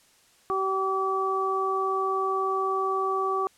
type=harmonic tone; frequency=383.6 Hz; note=G4; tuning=37 cents flat; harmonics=1 / 2 / 3; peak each=-28 / -32 / -26 dBFS; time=0.5-3.47 s; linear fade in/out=0 ms; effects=white hiss -60 dBFS RMS until 3.57 s + low-pass 10000 Hz 12 dB/octave